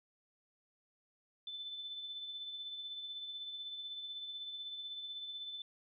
sine tone with tremolo, 3520 Hz, A7, in tune, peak -40 dBFS, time 1.47-5.62 s, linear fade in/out 2 ms, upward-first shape triangle, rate 16 Hz, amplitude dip 45%, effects none

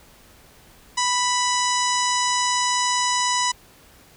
harmonic tone with a mistuned harmonic, 987.8 Hz, B5, in tune, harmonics 1 / 2 / 3 / 4 / 5 / 6 / 7 / 8 / 9, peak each -22 / -28 / -30 / -30 / -28 / -30 / -29 / -34 / -36 dBFS, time 0.97-3.52 s, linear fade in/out 10 ms, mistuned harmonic 5, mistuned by +44 cents, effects pink hiss -51 dBFS RMS until 4.16 s

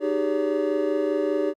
triangle tone cluster, 307.7 / 384.4 / 409.4 / 568 Hz, D#4 / G4 / G#4 / C#5, -19 / -34 / -25 / +42 cents, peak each -25 dBFS, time 0-1.54 s, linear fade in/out 50 ms, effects Opus 48 kbps

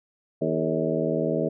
harmonic tone with a mistuned harmonic, 80 Hz, D#2, 49 cents sharp, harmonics 2 / 3 / 4 / 5 / 6 / 7 / 8, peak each -30 / -30 / -30 / -30 / -30 / -30 / -30 dBFS, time 0.41-1.49 s, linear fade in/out 10 ms, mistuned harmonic 6, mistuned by -74 cents, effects none

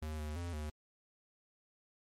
square tone with pitch steps, 77.5 / 75.8 / 86.6 / 75.8 Hz, D#2 / D#2 / F2 / D#2, -6 / -45 / -14 / -45 cents, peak -39 dBFS, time 0.02-0.7 s, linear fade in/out 5 ms, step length 170 ms, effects MP3 64 kbps

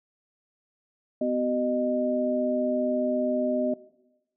sine tone cluster, 251.2 / 378.3 / 614 Hz, B3 / F#4 / D#5, +30 / +38 / -23 cents, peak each -27 / -32 / -26 dBFS, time 1.21-3.74 s, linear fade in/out 5 ms, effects noise-tail reverb RT60 1.0 s tail -19 dB re dry

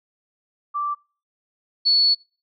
sine tone pair in turn, 1170 / 4417 Hz, D6 / C#8, -7 / -7 cents, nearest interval octave + major seventh, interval 2300 cents, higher second, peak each -22 / -14 dBFS, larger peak second, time 0.74-0.95 / 1.85-2.15 s, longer second, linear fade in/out 20 ms, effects noise-tail reverb RT60 0.4 s tail -26 dB re dry

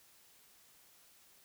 silence, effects white hiss -64 dBFS RMS until 1.44 s

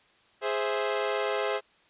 sawtooth chord, Ab augmented, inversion none, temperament equal, 415.3 / 523.3 / 659.3 Hz, Ab4 / C5 / E5, 0 / 0 / 0 cents, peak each -26 / -27 / -29 dBFS, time 0.41-1.61 s, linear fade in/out 50 ms, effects white hiss -62 dBFS RMS until 1.89 s + resampled to 8000 Hz

